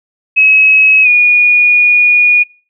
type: tone with pitch glide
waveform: sine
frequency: 2562 to 2449 Hz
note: E7 to D#7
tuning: -50 to -28 cents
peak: -4 dBFS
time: 0.36-2.44 s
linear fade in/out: 20 ms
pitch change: -78 cents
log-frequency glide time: 1.03-1.08 s
effects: noise-tail reverb RT60 0.4 s tail -26 dB re dry